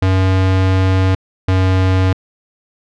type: tone pair in turn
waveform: square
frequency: 94.3 / 93.7 Hz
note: F#2 / F#2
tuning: +33 / +22 cents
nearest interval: unison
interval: 11 cents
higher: first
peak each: -11 dBFS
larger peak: neither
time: 0.02-1.15 / 1.48-2.13 s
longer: first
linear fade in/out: 5 ms
effects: low-pass 4000 Hz 12 dB/octave